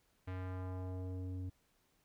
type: tone with low-pass filter sweep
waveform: square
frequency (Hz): 92.5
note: F#2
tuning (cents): 0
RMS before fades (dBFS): -42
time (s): 0.27-1.5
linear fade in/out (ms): 10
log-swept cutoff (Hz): 2300 to 240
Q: 1.2
effects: pink hiss -75 dBFS RMS until 2.04 s